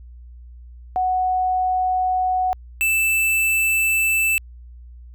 sine / square tone pair in turn, 740 / 2645 Hz, F#5 / E7, 0 / +5 cents, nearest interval octave + minor seventh, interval 2205 cents, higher second, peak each -17 dBFS, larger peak neither, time 0.96-2.53 / 2.81-4.38 s, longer neither, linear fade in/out 0 ms, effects added 60 Hz sine -38 dBFS peak until 5.14 s

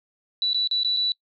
sine tone with dropouts, 3951 Hz, B7, in tune, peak -20 dBFS, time 0.42-1.12 s, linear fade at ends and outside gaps 1 ms, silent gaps 0.532-0.545 / 0.674-0.712 / 0.833-0.847 / 0.965-0.97 s, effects noise-tail reverb RT60 0.1 s tail -25 dB re dry

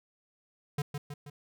square tone with echo, 145.1 Hz, D3, 21 cents flat, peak -29 dBFS, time 0.78-0.82 s, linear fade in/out 5 ms, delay 160 ms, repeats 3, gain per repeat -5 dB, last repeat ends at 1.3 s, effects none

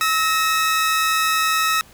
sawtooth tone pair together, 1293.8 / 1864.7 Hz, E6 / A#6, -33 / 0 cents, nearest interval tritone, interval 633 cents, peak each -14 / -20 dBFS, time 0.01-1.81 s, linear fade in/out 0 ms, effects pink hiss -48 dBFS RMS until 1.93 s

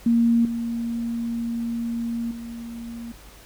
sine tone with level steps, 233.1 Hz, A#3, in tune, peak -15 / -24 / -32 dBFS, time 0.06-3.12 s, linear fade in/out 5 ms, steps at 0.45 / 2.31 s, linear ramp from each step 2 ms, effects added 50 Hz sine -47 dBFS peak until 3.45 s + pink hiss -48 dBFS RMS until 3.45 s

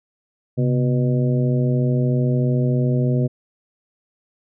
harmonic tone with a mistuned harmonic, 123.1 Hz, B2, 5 cents flat, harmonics 1 / 2 / 3 / 4 / 5, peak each -17 / -23 / -27 / -29 / -31 dBFS, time 0.57-3.28 s, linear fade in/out 20 ms, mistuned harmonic 1, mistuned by +130 cents, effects none

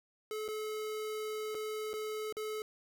square tone with dropouts, 430.4 Hz, A4, 38 cents flat, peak -37 dBFS, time 0.31-2.62 s, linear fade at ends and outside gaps 1 ms, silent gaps 0.48-0.486 / 1.546-1.55 / 1.932-1.938 / 2.325-2.368 s, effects none

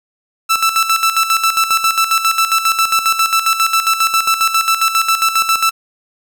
sawtooth tone with tremolo, 1325 Hz, E6, 9 cents sharp, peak -6 dBFS, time 0.49-5.71 s, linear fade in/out 20 ms, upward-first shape square, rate 7.4 Hz, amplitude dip 65%, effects none

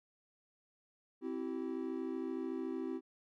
triangle chord, C major, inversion none, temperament equal with one note detuned, 261.6 / 329.6 / 383 Hz, C4 / E4 / G4, 0 / 0 / -40 cents, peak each -39 / -39 / -40 dBFS, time 1.21-3.01 s, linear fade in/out 50 ms, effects none

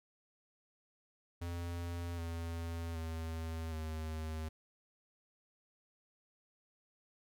square tone with pitch steps, 86.1 / 83.65 / 81.27 / 78.95 Hz, F2 / E2 / E2 / D#2, -24 / +26 / -24 / +26 cents, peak -39 dBFS, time 1.41-4.49 s, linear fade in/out 10 ms, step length 770 ms, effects none

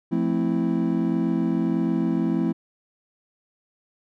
triangle chord, F major seventh, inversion none, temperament equal with one note detuned, 173.51 / 220 / 261.6 / 329.6 Hz, F3 / A3 / C4 / E4, -11 / 0 / 0 / 0 cents, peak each -24 dBFS, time 0.11-2.53 s, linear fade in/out 20 ms, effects none

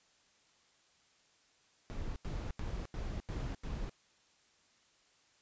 brown noise bursts, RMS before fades -39 dBFS, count 6, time 1.9-3.895 s, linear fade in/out 0 ms, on 260 ms, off 87 ms, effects white hiss -69 dBFS RMS until 5.41 s + resampled to 16000 Hz

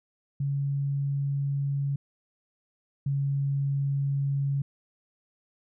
sine tone pair in turn, 140 / 139.34 Hz, C#3 / C#3, +18 / +9 cents, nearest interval unison, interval 9 cents, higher first, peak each -25 / -24 dBFS, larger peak second, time 0.4-1.96 / 3.06-4.62 s, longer neither, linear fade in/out 5 ms, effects none

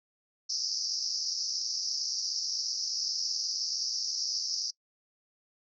pink band-pass noise, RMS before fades -33 dBFS, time 0.49-4.71 s, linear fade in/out 10 ms, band 4800 to 5800 Hz, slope 96 dB/octave, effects noise-tail reverb RT60 0.1 s tail -25 dB re dry

